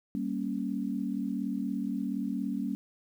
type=chord; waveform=sine; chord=G diminished; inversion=none; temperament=equal; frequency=196 / 233.1 / 277.2 Hz; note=G3 / Bb3 / Db4; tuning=0 / 0 / 0 cents; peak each=-34 dBFS; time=0.15-2.75 s; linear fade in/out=0 ms; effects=10-bit